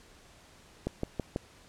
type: click train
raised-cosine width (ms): 2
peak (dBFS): -17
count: 4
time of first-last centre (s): 0.87-1.361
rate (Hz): 6.11
effects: pink hiss -57 dBFS RMS until 1.68 s + low-pass 9000 Hz 12 dB/octave